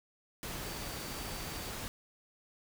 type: tone in noise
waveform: sine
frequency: 4608 Hz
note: D8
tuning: 34 cents flat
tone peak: -51 dBFS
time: 0.65-1.7 s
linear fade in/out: 0 ms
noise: pink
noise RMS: -41 dBFS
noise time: 0.43-1.88 s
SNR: -13 dB
effects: none